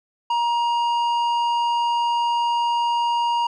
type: tone with tanh clipping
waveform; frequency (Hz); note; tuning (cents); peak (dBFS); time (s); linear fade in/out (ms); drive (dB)
sine; 945; A#5; +23; -20; 0.3-3.47; 5; 10
effects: none